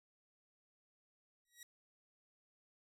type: tone with exponential growth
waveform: 10% pulse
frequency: 1913 Hz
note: A#6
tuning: 44 cents sharp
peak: -40 dBFS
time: 1.45-1.63 s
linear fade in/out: 2 ms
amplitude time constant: 37 ms
effects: none